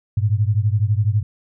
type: beating tone pair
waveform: sine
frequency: 101 / 113 Hz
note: G#2 / A2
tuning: -48 / +47 cents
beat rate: 12 Hz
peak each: -17 / -19 dBFS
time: 0.17-1.23 s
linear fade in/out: 5 ms
effects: none